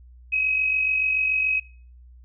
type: tone pair together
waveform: sine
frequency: 2540 / 2587 Hz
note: D#7 / E7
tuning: +35 / -33 cents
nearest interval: unison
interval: 32 cents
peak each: -20 / -30 dBFS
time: 0.32-1.6 s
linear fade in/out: 10 ms
effects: noise-tail reverb RT60 0.5 s tail -25 dB re dry + added 61 Hz sine -45 dBFS peak until 2.24 s